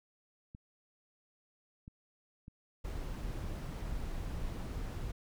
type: clicks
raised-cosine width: 5 ms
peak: -36 dBFS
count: 3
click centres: 0.549 / 1.879 / 2.481 s
type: noise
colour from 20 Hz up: brown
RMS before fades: -39 dBFS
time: 2.84-5.12 s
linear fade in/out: 10 ms
effects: none